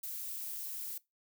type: noise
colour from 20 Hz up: violet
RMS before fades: -41 dBFS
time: 0.03-0.98 s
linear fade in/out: 5 ms
effects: noise-tail reverb RT60 0.2 s tail -21 dB re dry